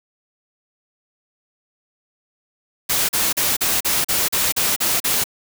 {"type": "noise bursts", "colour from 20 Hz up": "white", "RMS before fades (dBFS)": -19, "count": 10, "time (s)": [2.89, 5.241], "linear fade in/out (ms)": 10, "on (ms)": 200, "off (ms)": 39, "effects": []}